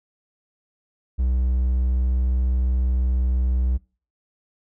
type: tone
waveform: triangle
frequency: 62.9 Hz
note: B1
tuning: 32 cents sharp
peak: -16 dBFS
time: 1.18-3.78 s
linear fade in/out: 20 ms
effects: noise-tail reverb RT60 0.4 s tail -25 dB re dry